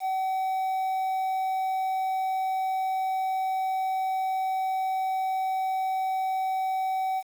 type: tone with quantisation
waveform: triangle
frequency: 759 Hz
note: F#5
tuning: 44 cents sharp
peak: -23 dBFS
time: 0-7.23 s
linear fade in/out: 50 ms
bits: 8
effects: none